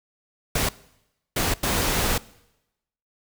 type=noise bursts at uneven times; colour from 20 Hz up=pink; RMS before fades=-23 dBFS; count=3; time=0.55-0.69 / 1.36-1.54 / 1.63-2.18 s; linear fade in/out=5 ms; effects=noise-tail reverb RT60 0.9 s tail -21 dB re dry

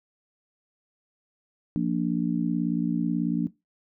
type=harmonic tone; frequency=58.27 Hz; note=A#1; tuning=in tune; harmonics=3 / 4 / 5; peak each=-27 / -27 / -27 dBFS; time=1.76-3.47 s; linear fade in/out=0 ms; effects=noise-tail reverb RT60 0.2 s tail -18 dB re dry

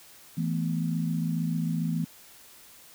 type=chord; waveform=sine; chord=E suspended fourth; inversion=none; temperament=equal; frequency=164.81 / 220 / 246.9 Hz; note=E3 / A3 / B3; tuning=0 / 0 / 0 cents; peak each=-27 / -33 / -33 dBFS; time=0.37-2.05 s; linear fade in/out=10 ms; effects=white hiss -52 dBFS RMS until 2.94 s

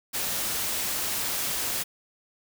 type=noise; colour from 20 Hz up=white; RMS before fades=-29 dBFS; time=0.13-1.84 s; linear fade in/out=20 ms; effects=none

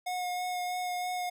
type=tone with vibrato; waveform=square; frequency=723 Hz; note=F#5; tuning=40 cents flat; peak=-32 dBFS; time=0.06-1.3 s; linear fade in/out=10 ms; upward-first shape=sine; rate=3.1 Hz; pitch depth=13 cents each way; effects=none

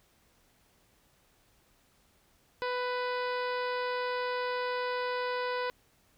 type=harmonic tone; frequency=496.4 Hz; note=B4; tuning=9 cents sharp; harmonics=1 / 2 / 3 / 4 / 5 / 6 / 7 / 8 / 9 / 10; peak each=-33 / -35 / -39 / -43 / -46 / -50 / -51 / -48 / -51 / -52 dBFS; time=2.62-5.7 s; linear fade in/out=0 ms; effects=pink hiss -67 dBFS RMS until 6.17 s

